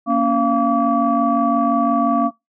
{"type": "tone cluster", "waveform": "sine", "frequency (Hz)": [233.8, 279.6, 689, 1148], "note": ["A#3", "C#4", "F5", "D6"], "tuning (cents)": [5, 15, -24, -40], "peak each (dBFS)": -19, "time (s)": [0.06, 2.31], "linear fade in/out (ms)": 50, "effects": ["noise-tail reverb RT60 0.2 s tail -24 dB re dry", "tanh soft clip ceiling -4 dBFS"]}